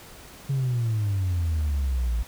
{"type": "exponential sweep", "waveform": "sine", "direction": "down", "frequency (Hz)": [140, 55], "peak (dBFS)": -20, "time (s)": [0.49, 2.23], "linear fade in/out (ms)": 10, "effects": ["tanh soft clip ceiling -20 dBFS", "pink hiss -46 dBFS RMS until 2.27 s"]}